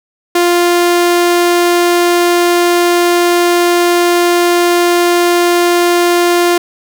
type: tone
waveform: sawtooth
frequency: 349.2 Hz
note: F4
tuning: in tune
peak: -4 dBFS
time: 0.35-6.58 s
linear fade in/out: 5 ms
effects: none